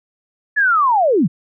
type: linear sweep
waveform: sine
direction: down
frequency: 1740 to 129 Hz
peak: -11 dBFS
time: 0.56-1.28 s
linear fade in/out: 20 ms
effects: none